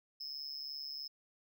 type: tone with amplitude modulation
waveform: triangle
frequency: 5170 Hz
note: E8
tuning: 34 cents flat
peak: -36 dBFS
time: 0.2-1.08 s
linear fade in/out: 10 ms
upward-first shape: sine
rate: 143 Hz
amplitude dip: 95%
effects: none